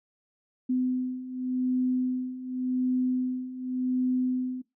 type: beating tone pair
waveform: sine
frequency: 253.4 / 254.28 Hz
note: B3 / C4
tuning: +45 / -49 cents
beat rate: 0.88 Hz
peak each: -31 / -27 dBFS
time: 0.69-4.62 s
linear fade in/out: 10 ms
effects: noise-tail reverb RT60 0.2 s tail -20 dB re dry